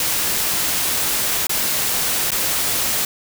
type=noise with dropouts; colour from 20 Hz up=white; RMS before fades=-20 dBFS; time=0-3.05 s; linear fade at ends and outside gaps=2 ms; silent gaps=1.469-1.494 / 2.306-2.317 s; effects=none